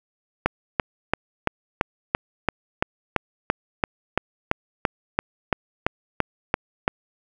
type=click train; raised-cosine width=0.5 ms; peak=-3 dBFS; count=20; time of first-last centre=0.46-6.879 s; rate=2.96 Hz; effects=7-bit